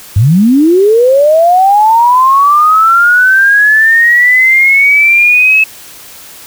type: linear sweep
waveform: sine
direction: up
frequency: 91 to 2600 Hz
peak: -3 dBFS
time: 0.16-5.64 s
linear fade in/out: 5 ms
effects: white hiss -32 dBFS RMS until 6.46 s